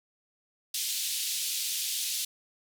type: band-pass noise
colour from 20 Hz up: pink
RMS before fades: -32 dBFS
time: 0.74-2.25 s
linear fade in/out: 5 ms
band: 3200 to 15000 Hz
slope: 24 dB/octave
effects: none